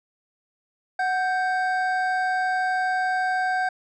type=tone pair together; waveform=triangle; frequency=741.4 / 1568 Hz; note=F#5 / G6; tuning=+3 / 0 cents; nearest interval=octave + minor second; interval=1297 cents; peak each=-21 / -24 dBFS; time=0.99-3.69 s; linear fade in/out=5 ms; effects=resampled to 22050 Hz